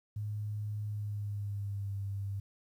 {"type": "tone with pitch glide", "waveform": "sine", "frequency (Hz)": [105.1, 99.2], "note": ["G#2", "G2"], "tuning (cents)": [21, 21], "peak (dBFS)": -34, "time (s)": [0.16, 2.4], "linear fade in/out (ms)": 5, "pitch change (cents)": -100, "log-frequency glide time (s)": [0.86, 1.93], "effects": ["11-bit"]}